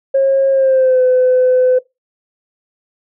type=tone with pitch glide; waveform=sine; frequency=541 to 507.7 Hz; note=C#5 to B4; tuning=-42 to +48 cents; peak=-7 dBFS; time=0.14-1.79 s; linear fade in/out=10 ms; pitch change=-110 cents; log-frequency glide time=0.51-1.02 s; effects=noise-tail reverb RT60 0.2 s tail -21 dB re dry + tanh soft clip ceiling -5 dBFS